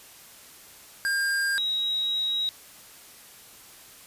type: tone pair in turn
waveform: square / sine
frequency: 1605 / 3824 Hz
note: G6 / A#7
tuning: +40 / +43 cents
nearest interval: octave + minor third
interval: 1503 cents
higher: second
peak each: -24 dBFS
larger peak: neither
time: 1.05-1.58 / 1.58-2.49 s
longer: second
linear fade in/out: 0 ms
effects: white hiss -49 dBFS RMS until 4.06 s + resampled to 32000 Hz